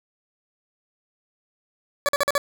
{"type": "tone bursts", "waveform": "20% pulse", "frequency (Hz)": 570, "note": "C#5", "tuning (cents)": 48, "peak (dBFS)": -13, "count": 5, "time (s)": [2.06, 2.379], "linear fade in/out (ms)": 0, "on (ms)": 27, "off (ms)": 46, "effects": []}